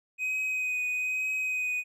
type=tone with vibrato; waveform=triangle; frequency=2510 Hz; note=D#7; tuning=15 cents sharp; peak=-26 dBFS; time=0.18-1.84 s; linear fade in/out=50 ms; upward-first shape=triangle; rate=1.1 Hz; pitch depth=18 cents each way; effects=none